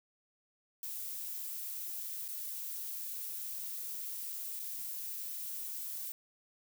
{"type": "noise with dropouts", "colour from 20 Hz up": "violet", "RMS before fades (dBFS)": -41, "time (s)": [0.83, 6.12], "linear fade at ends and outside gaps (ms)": 1, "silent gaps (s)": [[2.28, 2.286], [4.594, 4.598]], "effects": []}